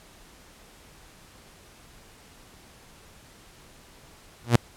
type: tone with exponential growth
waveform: sawtooth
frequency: 119 Hz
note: A#2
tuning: 36 cents sharp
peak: -7 dBFS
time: 4.44-4.56 s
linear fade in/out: 5 ms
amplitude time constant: 24 ms
effects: pink hiss -52 dBFS RMS until 4.76 s + low-pass 12000 Hz 12 dB/octave